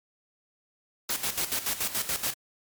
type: noise with tremolo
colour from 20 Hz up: white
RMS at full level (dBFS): -28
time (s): 1.09-2.34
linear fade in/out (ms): 5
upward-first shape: square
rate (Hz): 7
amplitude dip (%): 70
effects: MP3 96 kbps